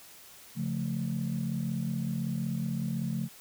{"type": "chord", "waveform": "sine", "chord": "Db augmented", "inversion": "none", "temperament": "equal", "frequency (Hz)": [138.59, 174.61, 220], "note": ["Db3", "F3", "A3"], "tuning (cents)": [0, 0, 0], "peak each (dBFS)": -33, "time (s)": [0.55, 3.29], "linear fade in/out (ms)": 50, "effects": ["tanh soft clip ceiling -22 dBFS", "white hiss -52 dBFS RMS until 3.4 s"]}